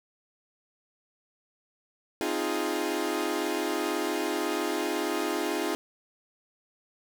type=chord; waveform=sawtooth; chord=F minor seventh; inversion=second; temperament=equal with one note detuned; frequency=263.3 / 311.1 / 349.2 / 415.3 Hz; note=C4 / Eb4 / F4 / Ab4; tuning=+11 / 0 / 0 / 0 cents; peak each=-33 / -28 / -28 / -29 dBFS; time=2.21-5.75 s; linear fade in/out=0 ms; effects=none